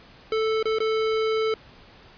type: tone with dropouts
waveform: square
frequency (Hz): 440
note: A4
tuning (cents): 0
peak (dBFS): -22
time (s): 0.32-1.54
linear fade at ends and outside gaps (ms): 2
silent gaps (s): 0.628-0.655 / 0.786-0.803
effects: pink hiss -50 dBFS RMS until 2.17 s + resampled to 11025 Hz

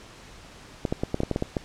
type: clicks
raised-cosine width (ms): 2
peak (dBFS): -11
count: 10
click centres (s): 0.852 / 0.925 / 1.035 / 1.144 / 1.204 / 1.234 / 1.313 / 1.361 / 1.424 / 1.568
effects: pink hiss -47 dBFS RMS until 1.64 s + low-pass 7000 Hz 12 dB/octave

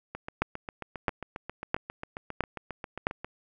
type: two click trains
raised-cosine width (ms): 0.5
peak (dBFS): -21 / -9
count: 24 / 5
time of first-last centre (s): 0.15-3.246 / 0.42-3.069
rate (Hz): 7.43 / 1.51
effects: none

